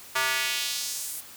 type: tone with high-pass filter sweep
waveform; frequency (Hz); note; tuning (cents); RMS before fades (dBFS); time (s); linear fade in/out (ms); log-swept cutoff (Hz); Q
square; 130.81; C3; 0; -29; 0.15-1.21; 10; 1200 to 11000; 1.3
effects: white hiss -46 dBFS RMS until 1.36 s